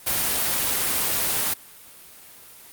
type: noise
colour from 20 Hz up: white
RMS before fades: -23 dBFS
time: 0.06-1.54 s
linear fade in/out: 10 ms
effects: white hiss -46 dBFS RMS until 2.72 s + Opus 32 kbps